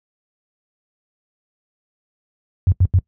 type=tone bursts; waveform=sine; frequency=91.9 Hz; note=F#2; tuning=11 cents flat; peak=-9 dBFS; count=3; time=2.67-2.987 s; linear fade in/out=0 ms; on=49 ms; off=85 ms; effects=noise-tail reverb RT60 0.1 s tail -22 dB re dry + high-pass 60 Hz 12 dB/octave